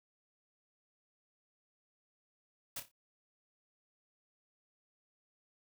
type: noise with echo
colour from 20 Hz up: white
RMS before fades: -41 dBFS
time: 2.76-2.8 s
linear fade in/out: 5 ms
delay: 29 ms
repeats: 4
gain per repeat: -9 dB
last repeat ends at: 2.916 s
effects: none